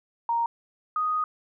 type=tone pair in turn; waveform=sine; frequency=932.3 / 1244.5 Hz; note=A#5 / D#6; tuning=0 / 0 cents; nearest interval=perfect fourth; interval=500 cents; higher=second; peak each=-22 / -23 dBFS; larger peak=first; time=0.29-0.46 / 0.96-1.24 s; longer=second; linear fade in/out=2 ms; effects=none